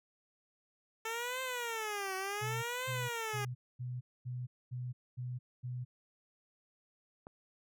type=tone with vibrato; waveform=10% pulse; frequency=443.2 Hz; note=A4; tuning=13 cents sharp; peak=-28 dBFS; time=1.05-3.45 s; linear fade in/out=5 ms; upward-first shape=triangle; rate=0.68 Hz; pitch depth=290 cents each way
type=tone bursts; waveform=sine; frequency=124.5 Hz; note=B2; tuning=14 cents sharp; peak=-37 dBFS; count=8; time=2.41-5.85 s; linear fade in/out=20 ms; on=220 ms; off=240 ms
type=click; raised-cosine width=1 ms; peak=-34 dBFS; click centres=7.269 s
effects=none